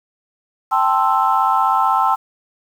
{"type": "chord", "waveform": "sine", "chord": "A minor seventh", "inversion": "third", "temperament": "equal", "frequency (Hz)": [784, 880, 1046.5, 1318.5], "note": ["G5", "A5", "C6", "E6"], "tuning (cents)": [0, 0, 0, 0], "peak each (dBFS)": -18, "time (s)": [0.71, 2.16], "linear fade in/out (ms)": 20, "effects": ["tanh soft clip ceiling -3 dBFS", "7-bit"]}